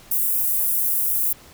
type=high-pass noise; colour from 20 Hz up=pink; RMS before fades=-21 dBFS; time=0.11-1.33 s; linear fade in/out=5 ms; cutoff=12000 Hz; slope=24 dB/octave; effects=pink hiss -47 dBFS RMS until 1.53 s